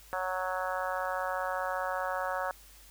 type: harmonic tone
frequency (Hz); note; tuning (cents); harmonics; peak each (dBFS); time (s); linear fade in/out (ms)
185; F#3; 0; 3 / 4 / 5 / 6 / 7 / 8 / 9; -36 / -37 / -38 / -39 / -39 / -40 / -41; 0.13-2.51; 0
effects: added 50 Hz sine -56 dBFS peak until 2.9 s + white hiss -56 dBFS RMS until 2.9 s